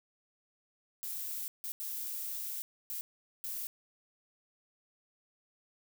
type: noise bursts at uneven times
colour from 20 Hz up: violet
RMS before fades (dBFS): -39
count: 5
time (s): 1.03-1.48 / 1.64-1.72 / 1.8-2.62 / 2.9-3.01 / 3.44-3.67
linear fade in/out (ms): 0
effects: none